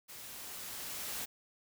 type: noise with level ramp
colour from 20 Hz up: white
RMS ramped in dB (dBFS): -49 to -39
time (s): 0.08-1.26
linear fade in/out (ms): 20
effects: none